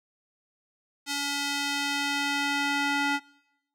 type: tone with band-pass filter sweep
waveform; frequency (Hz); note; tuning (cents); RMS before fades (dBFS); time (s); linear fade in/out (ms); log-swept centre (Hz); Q
square; 284.1; C#4; +43; -28; 1.06-3.2; 50; 4900 to 1800; 0.82
effects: noise-tail reverb RT60 0.9 s tail -24 dB re dry